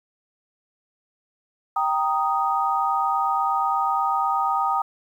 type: chord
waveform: sine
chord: Eb major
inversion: first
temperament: equal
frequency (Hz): 784 / 932.3 / 1244.5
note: G5 / Bb5 / Eb6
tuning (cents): 0 / 0 / 0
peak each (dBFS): -24 / -25 / -23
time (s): 1.76-4.82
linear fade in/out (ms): 5
effects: 9-bit